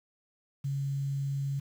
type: tone with quantisation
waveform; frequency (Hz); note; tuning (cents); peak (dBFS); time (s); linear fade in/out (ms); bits
sine; 138.59; C#3; 0; -29; 0.64-1.6; 10; 9
effects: none